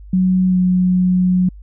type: tone with pitch glide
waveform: sine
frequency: 185 to 182.45 Hz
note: F#3 to F#3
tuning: 0 to -24 cents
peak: -11 dBFS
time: 0.13-1.49 s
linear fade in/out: 5 ms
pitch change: -24 cents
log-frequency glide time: 0.48-0.57 s
effects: added 50 Hz sine -34 dBFS peak until 1.62 s